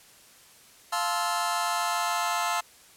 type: chord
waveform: sawtooth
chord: F major seventh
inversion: none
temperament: just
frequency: 698.5 / 873.1 / 1047.7 / 1309.6 Hz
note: F5 / A5 / C6 / E6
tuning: 0 / -14 / +2 / -12 cents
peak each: -27 dBFS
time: 0.92-2.61 s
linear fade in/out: 10 ms
effects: white hiss -54 dBFS RMS until 2.96 s + low-pass 12000 Hz 12 dB/octave